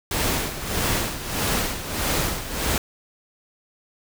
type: noise with tremolo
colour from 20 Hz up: pink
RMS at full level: -22 dBFS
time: 0.11-2.78 s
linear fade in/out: 2 ms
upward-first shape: sine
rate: 1.6 Hz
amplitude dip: 70%
effects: none